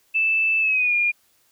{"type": "tone with pitch glide", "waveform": "sine", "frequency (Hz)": [2637, 2418], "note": ["E7", "D7"], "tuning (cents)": [0, 50], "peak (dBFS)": -17, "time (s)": [0.14, 1.12], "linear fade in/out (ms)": 20, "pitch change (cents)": -150, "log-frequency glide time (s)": [0.6, 0.94], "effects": ["white hiss -62 dBFS RMS until 1.51 s"]}